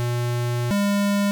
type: tone pair in turn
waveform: square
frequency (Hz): 120.7 / 202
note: B2 / G#3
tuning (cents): -39 / -48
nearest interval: major sixth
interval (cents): 891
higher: second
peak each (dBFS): -22 / -19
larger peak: second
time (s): 0-0.71 / 0.71-1.31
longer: first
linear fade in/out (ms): 0
effects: none